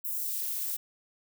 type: noise with high-pass filter sweep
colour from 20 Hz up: violet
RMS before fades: -33 dBFS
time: 0.04-0.77 s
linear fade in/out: 10 ms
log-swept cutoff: 12000 to 350 Hz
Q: 0.76
effects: none